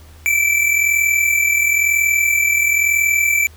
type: tone pair together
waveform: square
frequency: 2294 / 2335 Hz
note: D7 / D7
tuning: -41 / -11 cents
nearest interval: unison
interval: 30 cents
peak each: -20 / -15 dBFS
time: 0.26-3.47 s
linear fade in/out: 0 ms
effects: added 78 Hz sine -40 dBFS peak until 3.56 s + pink hiss -48 dBFS RMS until 3.56 s